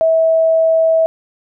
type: tone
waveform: sine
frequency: 649 Hz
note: E5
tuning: 27 cents flat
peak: -9 dBFS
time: 0.01-1.06 s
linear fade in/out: 0 ms
effects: none